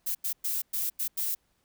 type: noise bursts at uneven times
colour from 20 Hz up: violet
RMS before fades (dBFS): -30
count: 6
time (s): 0.06-0.15 / 0.24-0.33 / 0.44-0.62 / 0.73-0.9 / 0.99-1.08 / 1.17-1.35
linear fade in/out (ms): 10
effects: pink hiss -72 dBFS RMS until 1.64 s